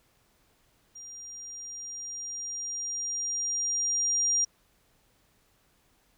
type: tone with level ramp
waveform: sine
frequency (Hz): 5700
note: F8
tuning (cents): +34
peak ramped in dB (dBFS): -42 to -22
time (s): 0.95-4.45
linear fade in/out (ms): 10
effects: pink hiss -67 dBFS RMS until 6.17 s